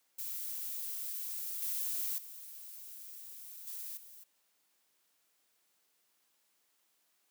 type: noise with level steps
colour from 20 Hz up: violet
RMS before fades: -40 / -36 / -49 / -43 / -54 dBFS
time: 0.18-4.24 s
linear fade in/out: 10 ms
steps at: 1.62 / 2.18 / 3.67 / 3.97 s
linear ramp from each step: 2 ms
effects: white hiss -75 dBFS RMS until 7.3 s + high-pass 200 Hz 12 dB/octave